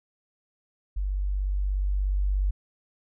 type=tone with level ramp; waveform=sine; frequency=48.42 Hz; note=G1; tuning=21 cents flat; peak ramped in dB=-25 to -21 dBFS; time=0.96-2.51 s; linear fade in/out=10 ms; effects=none